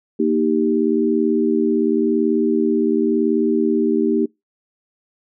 sine chord, Eb major, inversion second, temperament equal, 233.1 / 311.1 / 392 Hz, Bb3 / Eb4 / G4, 0 / 0 / 0 cents, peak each -19 dBFS, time 0.19-4.26 s, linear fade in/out 10 ms, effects noise-tail reverb RT60 0.2 s tail -25 dB re dry

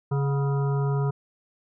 harmonic tone with a mistuned harmonic, 139 Hz, C#3, 5 cents sharp, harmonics 1 / 3 / 5 / 7 / 9 / 10, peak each -22 / -31 / -39 / -37 / -40 / -46 dBFS, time 0.11-1.11 s, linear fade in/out 10 ms, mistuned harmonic 5, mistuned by +63 cents, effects none

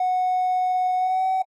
triangle tone with pitch glide, 736 to 755.8 Hz, F#5 to F#5, -9 to +37 cents, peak -16 dBFS, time 0-1.42 s, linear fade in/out 5 ms, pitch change +46 cents, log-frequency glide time 0.96-1.26 s, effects tanh soft clip ceiling -15 dBFS + AAC 48 kbps

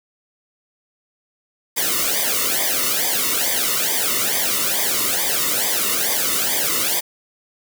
white noise with flanger, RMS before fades -20 dBFS, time 1.76-7.01 s, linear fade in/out 20 ms, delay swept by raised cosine 0.72 to 1.26 ms, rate 2.3 Hz, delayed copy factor -0.95, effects none

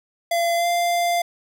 square tone with pitch glide, 682 to 694.3 Hz, F5 to F5, -41 to -10 cents, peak -19 dBFS, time 0.31-1.22 s, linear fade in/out 5 ms, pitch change +31 cents, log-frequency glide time 0.56-0.67 s, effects none

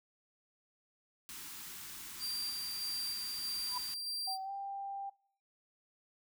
white band-stop noise, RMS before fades -47 dBFS, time 1.29-3.94 s, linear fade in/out 0 ms, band 390 to 840 Hz, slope 48 dB/octave
40% pulse tone with tremolo, 4719 Hz, D8, 7 cents sharp, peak -35 dBFS, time 2.19-4.38 s, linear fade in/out 50 ms, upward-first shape square, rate 1.6 Hz, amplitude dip 25%
sine tone with exponential growth, 987.8 Hz, B5, in tune, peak -33 dBFS, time 3.66-3.78 s, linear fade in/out 5 ms, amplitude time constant 26 ms
sine tone with pitch glide, 766 to 791.6 Hz, G5 to G5, -40 to +17 cents, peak -38 dBFS, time 4.27-5.1 s, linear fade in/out 10 ms, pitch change +57 cents, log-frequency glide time 4.43-4.51 s
effects noise-tail reverb RT60 0.6 s tail -24 dB re dry

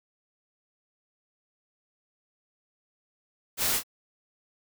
white noise with echo, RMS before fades -27 dBFS, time 3.57-3.81 s, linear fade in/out 50 ms, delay 25 ms, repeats 1, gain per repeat -6 dB, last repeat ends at 3.835 s, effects none

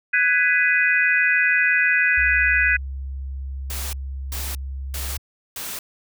sine chord, G# minor seventh, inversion third, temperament just, 1495.1 / 1661.2 / 1993.5 / 2492 Hz, F#6 / G#6 / B6 / D#7, +18 / 0 / +16 / +2 cents, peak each -21 dBFS, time 0.13-2.77 s, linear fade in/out 10 ms
sine tone, 67.3 Hz, C2, 49 cents sharp, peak -27 dBFS, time 2.17-5.18 s, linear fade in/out 10 ms
white noise bursts, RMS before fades -31 dBFS, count 4, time 3.7-5.79 s, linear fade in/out 2 ms, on 230 ms, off 390 ms
effects none

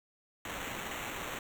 violet noise with sample-and-hold, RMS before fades -40 dBFS, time 0.45-1.39 s, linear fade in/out 2 ms, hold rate 4900 Hz, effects none

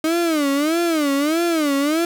35% pulse tone with vibrato, 308.5 Hz, D#4, 15 cents flat, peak -15 dBFS, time 0.04-2.05 s, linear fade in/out 2 ms, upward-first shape sine, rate 1.6 Hz, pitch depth 190 cents each way, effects none

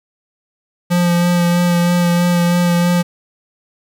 square tone with vibrato, 174.5 Hz, F3, 1 cent flat, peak -12 dBFS, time 0.9-3.03 s, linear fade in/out 20 ms, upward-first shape sine, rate 3.1 Hz, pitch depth 16 cents each way, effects 9-bit

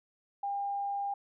sine tone, 802 Hz, G5, 39 cents sharp, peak -31 dBFS, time 0.43-1.14 s, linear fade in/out 5 ms, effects none

